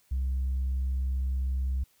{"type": "tone", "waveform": "sine", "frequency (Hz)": 65.41, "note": "C2", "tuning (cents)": 0, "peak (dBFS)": -24, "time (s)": [0.11, 1.84], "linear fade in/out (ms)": 10, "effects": ["tanh soft clip ceiling -24 dBFS", "white hiss -66 dBFS RMS until 2 s"]}